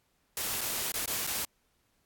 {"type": "noise with dropouts", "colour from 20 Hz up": "white", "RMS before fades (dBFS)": -33, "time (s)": [0.37, 1.45], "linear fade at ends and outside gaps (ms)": 1, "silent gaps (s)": [[0.609, 0.613], [0.919, 0.94], [1.058, 1.077], [1.267, 1.273]], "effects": ["pink hiss -73 dBFS RMS until 2.05 s", "AAC 64 kbps"]}